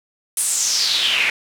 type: noise with band-pass filter sweep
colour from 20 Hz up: pink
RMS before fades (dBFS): -19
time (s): 0.37-1.3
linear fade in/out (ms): 2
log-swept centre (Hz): 10000 to 2200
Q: 4.6
effects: none